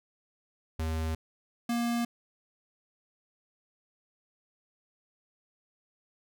square tone pair in turn, 80 / 236.3 Hz, D#2 / A#3, +49 / +24 cents, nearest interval octave + perfect fifth, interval 1875 cents, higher second, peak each -30 / -28 dBFS, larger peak second, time 0.79-1.15 / 1.69-2.05 s, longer neither, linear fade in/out 5 ms, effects none

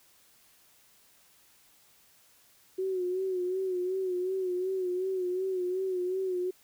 sine tone with vibrato, 370 Hz, F#4, in tune, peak -28 dBFS, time 2.78-6.51 s, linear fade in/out 10 ms, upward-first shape sine, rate 2.7 Hz, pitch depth 57 cents each way, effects white hiss -62 dBFS RMS until 6.63 s

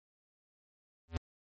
square tone with exponential growth, 82.41 Hz, E2, in tune, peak -28 dBFS, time 1.08-1.17 s, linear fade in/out 0 ms, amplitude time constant 18 ms, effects MP3 32 kbps

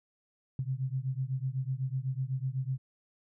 sine beating tone pair, 128 / 136 Hz, C3 / C#3, -38 / -33 cents, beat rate 8 Hz, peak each -33 / -34 dBFS, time 0.59-2.78 s, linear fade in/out 2 ms, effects none

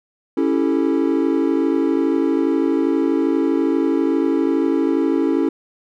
triangle chord, A dominant seventh, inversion first, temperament equal, 277.2 / 329.6 / 392 / 440 Hz, C#4 / E4 / G4 / A4, 0 / 0 / 0 / 0 cents, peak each -17 / -17 / -23 / -22 dBFS, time 0.37-5.49 s, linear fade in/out 5 ms, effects none

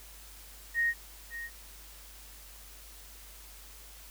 sine tone with echo, 1864.7 Hz, A#6, in tune, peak -25 dBFS, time 0.74-0.94 s, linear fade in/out 50 ms, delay 560 ms, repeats 1, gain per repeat -12 dB, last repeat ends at 1.5 s, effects added 50 Hz sine -52 dBFS peak until 4.1 s + white hiss -52 dBFS RMS until 4.1 s

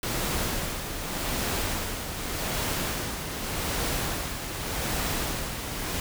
pink noise with tremolo, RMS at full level -28 dBFS, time 0.03-6 s, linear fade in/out 2 ms, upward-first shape sine, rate 0.85 Hz, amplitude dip 50%, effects none

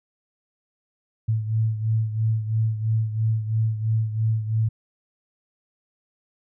sine beating tone pair, 110 / 113 Hz, A2 / A2, 0 / +47 cents, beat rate 3 Hz, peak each -21 / -27 dBFS, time 1.28-4.69 s, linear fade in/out 10 ms, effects none

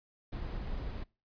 brown noise, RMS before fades -38 dBFS, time 0.32-1.04 s, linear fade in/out 10 ms, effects noise-tail reverb RT60 0.3 s tail -23 dB re dry + resampled to 11025 Hz

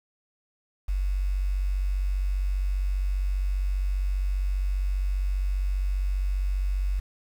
sine tone with quantisation, 47.5 Hz, F#1, 46 cents sharp, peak -23 dBFS, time 0.88-7 s, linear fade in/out 10 ms, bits 8, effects none

